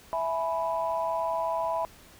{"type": "chord", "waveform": "sine", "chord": "E major", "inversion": "none", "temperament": "equal with one note detuned", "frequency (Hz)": [659.3, 843.2, 987.8], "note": ["E5", "G#5", "B5"], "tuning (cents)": [0, 26, 0], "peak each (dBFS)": [-29, -34, -29], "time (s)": [0.13, 1.85], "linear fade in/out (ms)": 0, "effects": ["tanh soft clip ceiling -17 dBFS", "pink hiss -53 dBFS RMS until 2.19 s"]}